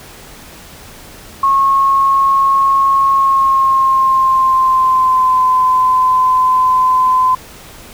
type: tone with pitch glide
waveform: sine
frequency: 1090 to 1022.9 Hz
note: C#6 to C6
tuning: -29 to -39 cents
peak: -8 dBFS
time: 1.43-7.35 s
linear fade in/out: 5 ms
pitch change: -110 cents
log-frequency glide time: 3.12-5.43 s
effects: pink hiss -36 dBFS RMS until 7.93 s